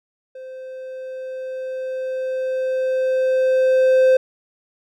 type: tone with level ramp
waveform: triangle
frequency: 519 Hz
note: C5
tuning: 14 cents flat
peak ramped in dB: -31 to -8 dBFS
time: 0.35-4.17 s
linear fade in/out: 5 ms
effects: none